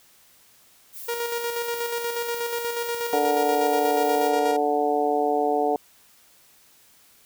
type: noise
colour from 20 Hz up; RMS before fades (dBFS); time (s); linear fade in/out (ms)
violet; -38; 0.92-4.33; 50
type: tone with tremolo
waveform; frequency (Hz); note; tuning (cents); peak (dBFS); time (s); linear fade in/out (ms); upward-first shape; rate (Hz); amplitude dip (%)
sawtooth; 471.5; A#4; +20; -21; 1.08-4.57; 10; square; 8.3; 40
type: harmonic tone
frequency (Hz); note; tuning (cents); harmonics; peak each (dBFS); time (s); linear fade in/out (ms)
146.83; D3; 0; 2 / 3 / 4 / 5 / 6; -29 / -24 / -29 / -23 / -33; 3.13-5.76; 2
effects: white hiss -56 dBFS RMS until 7.25 s